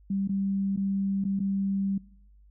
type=tone with dropouts; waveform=sine; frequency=196 Hz; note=G3; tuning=in tune; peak=-25 dBFS; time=0.1-1.98 s; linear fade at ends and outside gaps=5 ms; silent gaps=0.276-0.292 / 0.763-0.773 / 1.241-1.25 / 1.393-1.401 s; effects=noise-tail reverb RT60 0.8 s tail -23 dB re dry + added 50 Hz sine -53 dBFS peak until 2.5 s